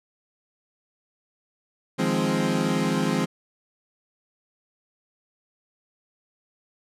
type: chord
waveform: 30% pulse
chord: F minor seventh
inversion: third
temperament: equal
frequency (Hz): 155.56 / 174.61 / 207.7 / 261.6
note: Eb3 / F3 / Ab3 / C4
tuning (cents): 0 / 0 / 0 / 0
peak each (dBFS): -26 / -25 / -24 / -24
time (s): 1.98-3.26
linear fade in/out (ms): 20
effects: low-pass 10000 Hz 12 dB/octave